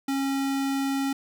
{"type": "tone", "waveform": "square", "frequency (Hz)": 273.2, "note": "C#4", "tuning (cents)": -25, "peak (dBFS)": -25, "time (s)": [0.08, 1.13], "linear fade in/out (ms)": 5, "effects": []}